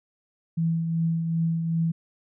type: tone with tremolo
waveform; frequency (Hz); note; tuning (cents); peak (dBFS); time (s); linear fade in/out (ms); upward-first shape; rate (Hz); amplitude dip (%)
sine; 164.81; E3; 0; -20; 0.57-1.92; 10; triangle; 2.6; 45
effects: none